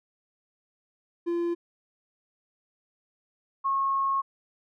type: tone pair in turn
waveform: triangle / sine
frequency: 343.1 / 1089.3 Hz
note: F4 / C#6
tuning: -31 / -31 cents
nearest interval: octave + minor sixth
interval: 2000 cents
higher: second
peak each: -23 dBFS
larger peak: neither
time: 1.26-1.55 / 3.64-4.22 s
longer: second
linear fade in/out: 20 ms
effects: none